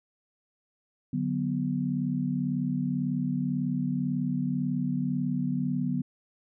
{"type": "chord", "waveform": "sine", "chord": "B minor", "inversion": "first", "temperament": "equal", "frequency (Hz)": [146.83, 185, 246.9], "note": ["D3", "F#3", "B3"], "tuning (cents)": [0, 0, 0], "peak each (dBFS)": [-31, -31, -29], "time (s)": [1.13, 6.02], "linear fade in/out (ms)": 5, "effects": []}